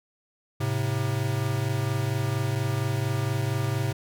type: tone pair together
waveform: square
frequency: 108.2 / 132.5 Hz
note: A2 / C3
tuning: -29 / +22 cents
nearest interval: major third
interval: 351 cents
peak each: -28 dBFS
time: 0.6-3.93 s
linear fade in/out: 10 ms
effects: none